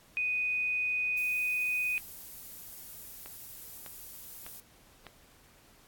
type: tone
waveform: sine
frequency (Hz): 2489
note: D#7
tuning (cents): 0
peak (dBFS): -28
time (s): 0.17-1.98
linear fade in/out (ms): 0
type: noise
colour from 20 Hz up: violet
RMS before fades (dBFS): -45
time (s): 1.17-4.6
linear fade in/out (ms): 2
type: click train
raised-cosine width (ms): 0.3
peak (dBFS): -29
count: 4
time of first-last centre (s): 3.26-5.067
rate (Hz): 1.66
effects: pink hiss -60 dBFS RMS until 5.87 s + AAC 64 kbps